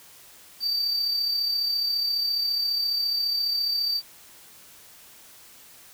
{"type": "tone with amplitude modulation", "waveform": "triangle", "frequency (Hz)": 4630, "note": "D8", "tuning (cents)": -25, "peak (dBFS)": -20, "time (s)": [0.6, 4.02], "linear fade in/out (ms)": 50, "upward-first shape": "sine", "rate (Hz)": 34.6, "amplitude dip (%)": 40, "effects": ["white hiss -50 dBFS RMS until 5.93 s"]}